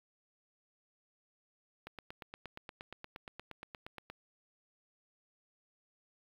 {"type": "click train", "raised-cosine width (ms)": 0.3, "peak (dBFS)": -28, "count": 20, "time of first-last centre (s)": [1.87, 4.1], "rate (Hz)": 8.52, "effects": ["low-pass 4000 Hz 12 dB/octave", "9-bit"]}